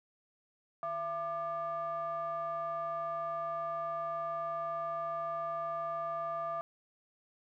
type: ring-modulated tone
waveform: triangle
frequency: 259.7 Hz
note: C4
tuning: 13 cents flat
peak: -29 dBFS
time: 0.83-6.61 s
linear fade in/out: 0 ms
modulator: 933 Hz
effects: none

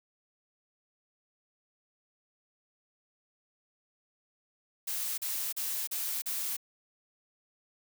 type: noise bursts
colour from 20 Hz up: blue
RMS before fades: -34 dBFS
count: 5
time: 4.87-6.568 s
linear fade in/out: 10 ms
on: 310 ms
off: 37 ms
effects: none

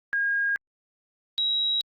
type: tone pair in turn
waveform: sine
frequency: 1627 / 3852 Hz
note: G#6 / B7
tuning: -36 / -44 cents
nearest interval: octave + minor third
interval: 1492 cents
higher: second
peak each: -22 dBFS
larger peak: neither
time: 0.13-0.56 / 1.38-1.81 s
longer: neither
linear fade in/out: 0 ms
effects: Opus 48 kbps

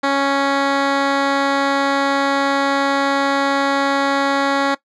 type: tone with low-pass filter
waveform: 10% pulse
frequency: 277.2 Hz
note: C#4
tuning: in tune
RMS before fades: -17 dBFS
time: 0.03-4.75 s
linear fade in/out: 10 ms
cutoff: 4200 Hz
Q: 0.71
effects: noise-tail reverb RT60 0.1 s tail -19 dB re dry

